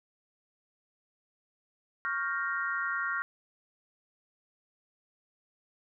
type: chord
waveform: sine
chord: G half-diminished seventh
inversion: second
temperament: equal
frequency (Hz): 1108.7 / 1396.9 / 1568 / 1864.7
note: Db6 / F6 / G6 / Bb6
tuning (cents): 0 / 0 / 0 / 0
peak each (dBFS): -37 / -32 / -38 / -36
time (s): 2.05-3.22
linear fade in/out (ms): 0
effects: none

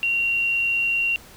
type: tone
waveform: sine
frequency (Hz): 2755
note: F7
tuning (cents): -24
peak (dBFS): -19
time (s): 0.03-1.16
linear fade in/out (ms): 0
effects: pink hiss -46 dBFS RMS until 1.36 s

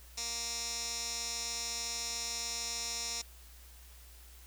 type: tone with band-pass filter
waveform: 15% pulse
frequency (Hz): 233.6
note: A#3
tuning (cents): +4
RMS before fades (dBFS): -38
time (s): 0.17-3.22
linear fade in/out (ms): 10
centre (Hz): 6000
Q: 3.3
effects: added 60 Hz sine -53 dBFS peak until 4.46 s + white hiss -58 dBFS RMS until 4.46 s

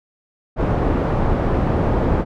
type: low-pass noise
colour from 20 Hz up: pink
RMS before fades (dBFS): -18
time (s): 0.56-2.25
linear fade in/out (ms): 50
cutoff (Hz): 830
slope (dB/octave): 12
effects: none

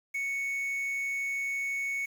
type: tone with quantisation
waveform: triangle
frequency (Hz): 2217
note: C#7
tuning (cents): 0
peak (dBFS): -28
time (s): 0.14-2.06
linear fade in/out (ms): 10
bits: 8
effects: none

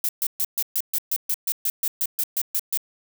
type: noise bursts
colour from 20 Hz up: violet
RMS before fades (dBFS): -23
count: 16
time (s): 0.04-2.774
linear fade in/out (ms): 2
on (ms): 49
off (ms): 130
effects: none

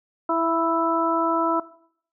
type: harmonic tone with a mistuned harmonic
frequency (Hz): 329.6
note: E4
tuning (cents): 0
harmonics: 1 / 2 / 3 / 4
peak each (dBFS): -25 / -25 / -25 / -25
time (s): 0.29-1.6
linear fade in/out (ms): 5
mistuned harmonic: 2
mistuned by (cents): +15
effects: noise-tail reverb RT60 0.6 s tail -18 dB re dry

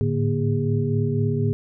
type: tone cluster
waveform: sine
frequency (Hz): 104.9 / 109 / 145.6 / 237.6 / 407.5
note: G#2 / A2 / D3 / A#3 / G#4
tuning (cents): +18 / -16 / -15 / +33 / -33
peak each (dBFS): -31 / -23 / -24 / -27 / -27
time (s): 0.01-1.53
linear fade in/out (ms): 0
effects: none

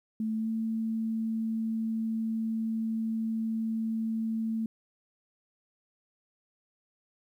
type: tone with pitch glide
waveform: sine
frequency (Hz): 219.6 to 223.4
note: A3 to A3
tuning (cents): -3 to +27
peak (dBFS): -28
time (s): 0.2-4.66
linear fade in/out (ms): 2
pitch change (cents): +30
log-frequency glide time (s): 0.36-0.49
effects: 11-bit

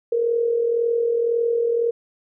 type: tone with amplitude modulation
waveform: sine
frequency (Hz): 467.2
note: A#4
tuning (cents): +4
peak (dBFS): -15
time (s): 0.12-1.91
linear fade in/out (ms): 5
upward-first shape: sine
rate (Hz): 41.9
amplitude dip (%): 55
effects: none

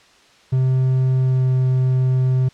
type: tone with pitch glide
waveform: triangle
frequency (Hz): 130 to 129.1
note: C3 to C3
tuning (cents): -11 to -23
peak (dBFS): -12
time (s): 0.52-2.49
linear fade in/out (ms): 10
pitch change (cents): -12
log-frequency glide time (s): 1.19-1.48
effects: white hiss -51 dBFS RMS until 2.53 s + low-pass 5000 Hz 12 dB/octave

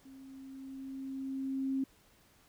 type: tone with level ramp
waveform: sine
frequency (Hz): 267.8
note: C4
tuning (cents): +40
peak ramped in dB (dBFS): -50 to -29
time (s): 0.05-1.84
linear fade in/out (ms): 5
effects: pink hiss -65 dBFS RMS until 2.48 s

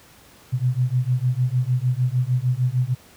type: beating tone pair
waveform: sine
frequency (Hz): 122.8 / 129.4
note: B2 / C3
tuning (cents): -9 / -19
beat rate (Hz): 6.6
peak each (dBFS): -21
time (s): 0.52-2.95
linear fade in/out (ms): 20
effects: pink hiss -50 dBFS RMS until 3.16 s + high-pass 60 Hz 12 dB/octave

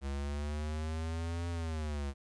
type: linear two-way sweep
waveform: square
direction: up then down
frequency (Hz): 68.3 to 86.1 to 68.3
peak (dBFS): -35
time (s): 0.01-2.14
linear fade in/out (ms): 50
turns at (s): 1.49
effects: resampled to 22050 Hz + 12-bit

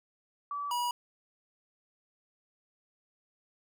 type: tone pair in turn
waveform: sine / square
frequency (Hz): 1151 / 967.9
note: D6 / B5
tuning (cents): -35 / -35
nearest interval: minor third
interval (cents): 300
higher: first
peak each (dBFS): -33 / -30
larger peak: second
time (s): 0.51-0.71 / 0.71-0.91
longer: neither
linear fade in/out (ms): 2
effects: none

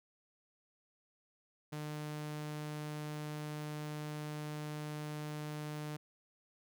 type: tone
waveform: sawtooth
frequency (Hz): 150.7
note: D3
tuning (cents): +45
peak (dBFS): -36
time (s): 1.72-5.97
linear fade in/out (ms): 10
effects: none

